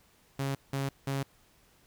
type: tone bursts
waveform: sawtooth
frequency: 137.2 Hz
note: C#3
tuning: 17 cents flat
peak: -26 dBFS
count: 3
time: 0.39-1.23 s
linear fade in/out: 5 ms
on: 160 ms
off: 180 ms
effects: pink hiss -64 dBFS RMS until 1.86 s